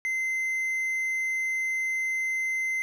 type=tone; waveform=triangle; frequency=2068 Hz; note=C7; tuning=21 cents flat; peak=-24 dBFS; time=0.05-2.82 s; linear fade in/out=0 ms; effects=none